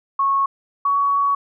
sine tone pair in turn, 1100 / 1123.8 Hz, C#6 / C#6, -14 / +23 cents, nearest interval unison, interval 37 cents, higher second, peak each -15 dBFS, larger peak neither, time 0.19-0.46 / 0.85-1.35 s, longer second, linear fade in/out 5 ms, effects none

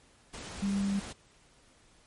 sine tone in noise, 198.3 Hz, G3, 20 cents sharp, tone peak -27 dBFS, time 0.62-1 s, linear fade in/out 10 ms, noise pink, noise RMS -43 dBFS, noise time 0.33-1.13 s, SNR +13 dB, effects pink hiss -62 dBFS RMS until 2.06 s + MP3 48 kbps

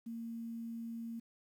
sine tone with quantisation, 230 Hz, A#3, 23 cents flat, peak -40 dBFS, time 0.06-1.2 s, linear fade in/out 10 ms, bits 11, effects none

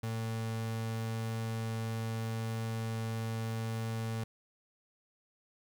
35% pulse tone, 112.6 Hz, A2, 40 cents sharp, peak -32 dBFS, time 0.03-4.24 s, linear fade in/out 5 ms, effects 12-bit

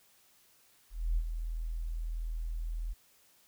sine tone with ADSR envelope, 40.72 Hz, E1, 20 cents flat, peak -25 dBFS, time 0.9-2.94 s, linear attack 270 ms, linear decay 53 ms, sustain -8 dB, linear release 22 ms, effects white hiss -65 dBFS RMS until 3.47 s

